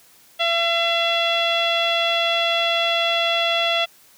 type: tone with low-pass filter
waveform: sawtooth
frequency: 676 Hz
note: E5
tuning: 43 cents sharp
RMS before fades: -20 dBFS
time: 0.39-3.86 s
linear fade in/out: 20 ms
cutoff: 3200 Hz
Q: 7.8
effects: white hiss -52 dBFS RMS until 4.17 s + high-pass 80 Hz 12 dB/octave